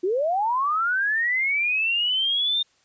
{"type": "linear sweep", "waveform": "sine", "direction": "up", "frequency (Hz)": [339.5, 3657], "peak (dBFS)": -20, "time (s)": [0.03, 2.63], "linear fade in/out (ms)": 10, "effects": ["white hiss -63 dBFS RMS until 2.84 s", "resampled to 16000 Hz"]}